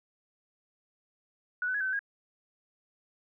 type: tone with pitch steps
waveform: sine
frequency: 1470 / 1509 / 1670 / 1534 / 1524 / 1634 Hz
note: F#6 / F#6 / G#6 / G6 / G6 / G#6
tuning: -12 / +34 / +9 / -38 / -49 / -29 cents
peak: -28 dBFS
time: 1.62-1.992 s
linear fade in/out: 2 ms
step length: 62 ms
effects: none